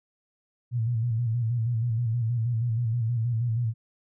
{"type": "tone with vibrato", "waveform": "sine", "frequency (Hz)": 116.5, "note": "A#2", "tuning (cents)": -1, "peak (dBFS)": -23, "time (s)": [0.71, 3.74], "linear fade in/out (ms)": 50, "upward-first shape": "square", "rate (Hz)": 6.3, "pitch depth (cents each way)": 70, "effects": []}